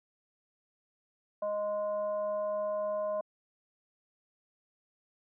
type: tone with frequency modulation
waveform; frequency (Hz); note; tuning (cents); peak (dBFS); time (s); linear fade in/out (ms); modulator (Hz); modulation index
sine; 622.3; D#5; 0; -29; 1.42-3.21; 5; 416; 0.57
effects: high-pass 400 Hz 12 dB/octave